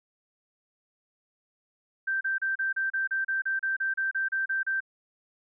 sine tone bursts, 1565 Hz, G6, 3 cents flat, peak -25 dBFS, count 16, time 2.07-4.805 s, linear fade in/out 10 ms, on 140 ms, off 33 ms, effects none

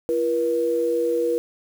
sine tone pair together, 339.3 / 479.8 Hz, F4 / A#4, -50 / +50 cents, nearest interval tritone, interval 600 cents, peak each -25 / -20 dBFS, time 0.09-1.38 s, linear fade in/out 0 ms, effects 7-bit

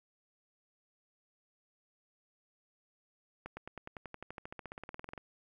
accelerating click train, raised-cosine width 0.5 ms, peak -28 dBFS, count 25, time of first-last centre 3.46-5.178 s, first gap 110 ms, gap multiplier 0.96, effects 11-bit

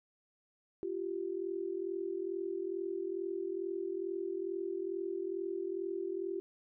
sine tone pair together, 345.3 / 387.6 Hz, F4 / G4, -20 / -20 cents, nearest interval major second, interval 200 cents, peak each -38 / -37 dBFS, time 0.83-6.4 s, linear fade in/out 0 ms, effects none

